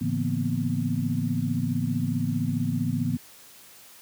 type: tone cluster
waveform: sine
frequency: 109.5 / 142.7 / 167.3 / 234.5 / 249.8 Hz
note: A2 / D3 / E3 / A#3 / B3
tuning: -8 / -49 / +26 / +11 / +20 cents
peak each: -30 dBFS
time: 0.01-3.17 s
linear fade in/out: 5 ms
effects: white hiss -50 dBFS RMS until 4.01 s + high-pass 60 Hz 12 dB/octave